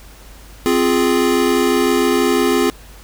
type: chord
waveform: square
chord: F minor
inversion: second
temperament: equal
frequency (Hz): 261.6 / 349.2 / 415.3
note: C4 / F4 / Ab4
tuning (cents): 0 / 0 / 0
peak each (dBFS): -18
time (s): 0.66-2.7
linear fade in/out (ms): 0
effects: added 50 Hz sine -39 dBFS peak until 3.03 s + pink hiss -43 dBFS RMS until 3.03 s